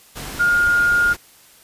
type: tone in noise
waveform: sine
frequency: 1419 Hz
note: F6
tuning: 27 cents sharp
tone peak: -13 dBFS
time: 0.39-1.14 s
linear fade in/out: 20 ms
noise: pink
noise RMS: -31 dBFS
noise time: 0.15-1.17 s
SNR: +15 dB
effects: white hiss -49 dBFS RMS until 1.63 s + resampled to 32000 Hz